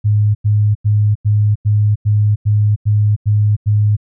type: tone bursts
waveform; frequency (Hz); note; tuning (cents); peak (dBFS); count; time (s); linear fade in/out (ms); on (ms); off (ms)
sine; 104.9; G#2; +18; -9; 10; 0.04-3.968; 20; 310; 92
effects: none